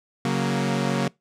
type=chord; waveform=sawtooth; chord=F# major; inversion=second; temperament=equal; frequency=138.59 / 185 / 233.1 Hz; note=C#3 / F#3 / A#3; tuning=0 / 0 / 0 cents; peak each=-22 dBFS; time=0.25-1.08 s; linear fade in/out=2 ms; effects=noise-tail reverb RT60 0.2 s tail -24 dB re dry + low-pass 8000 Hz 12 dB/octave